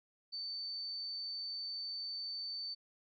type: tone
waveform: sine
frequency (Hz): 4546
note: C#8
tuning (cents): +43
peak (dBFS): -39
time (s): 0.32-2.75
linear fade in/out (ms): 20
effects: none